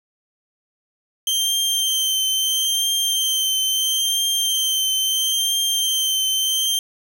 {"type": "tone with vibrato", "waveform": "sawtooth", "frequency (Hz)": 3136, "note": "G7", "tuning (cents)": 0, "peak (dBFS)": -15, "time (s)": [1.27, 6.79], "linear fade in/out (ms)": 2, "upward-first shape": "triangle", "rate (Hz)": 0.75, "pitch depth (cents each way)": 28, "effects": ["8-bit"]}